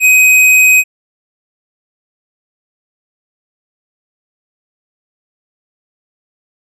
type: tone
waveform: square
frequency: 2517 Hz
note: D#7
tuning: 19 cents sharp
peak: -5 dBFS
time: 0-0.84 s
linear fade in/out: 50 ms
effects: resampled to 32000 Hz